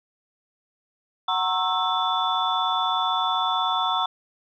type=tone cluster; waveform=sine; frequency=745 / 928 / 1084 / 1320 / 3482 Hz; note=F#5 / A#5 / C#6 / E6 / A7; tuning=+12 / -8 / -39 / +2 / -19 cents; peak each=-27 dBFS; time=1.28-4.06 s; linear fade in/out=5 ms; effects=tanh soft clip ceiling -10 dBFS